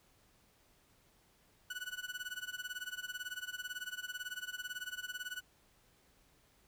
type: tone with tremolo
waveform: 30% pulse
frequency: 1480 Hz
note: F#6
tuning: in tune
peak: -35 dBFS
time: 1.7-5.41 s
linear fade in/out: 5 ms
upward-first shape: sine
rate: 18 Hz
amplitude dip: 90%
effects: pink hiss -69 dBFS RMS until 6.67 s